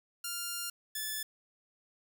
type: tone pair in turn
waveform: 5% pulse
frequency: 1400 / 1735 Hz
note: F6 / A6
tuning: +4 / -25 cents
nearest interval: major third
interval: 371 cents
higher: second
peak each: -24 dBFS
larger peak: neither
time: 0.24-0.7 / 0.95-1.23 s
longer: first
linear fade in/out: 5 ms
effects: 11-bit